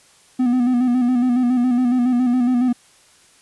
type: tone with vibrato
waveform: triangle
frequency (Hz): 247.8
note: B3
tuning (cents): +6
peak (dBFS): -12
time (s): 0.39-2.73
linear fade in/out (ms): 10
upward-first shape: square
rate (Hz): 7.2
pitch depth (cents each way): 45
effects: white hiss -52 dBFS RMS until 3.41 s + resampled to 24000 Hz